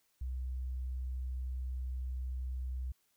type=tone; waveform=sine; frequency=63.6 Hz; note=C2; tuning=48 cents flat; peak=-35 dBFS; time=0.21-2.92 s; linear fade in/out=5 ms; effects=white hiss -75 dBFS RMS until 3.16 s